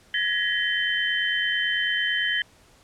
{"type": "tone cluster", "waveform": "sine", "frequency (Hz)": [1688, 1883, 1972, 3081], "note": ["G#6", "A#6", "B6", "G7"], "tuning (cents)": [28, 17, -3, -31], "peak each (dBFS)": [-27, -27, -32, -26], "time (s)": [0.14, 2.42], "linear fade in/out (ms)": 2, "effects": ["pink hiss -56 dBFS RMS until 2.83 s", "low-pass 10000 Hz 12 dB/octave"]}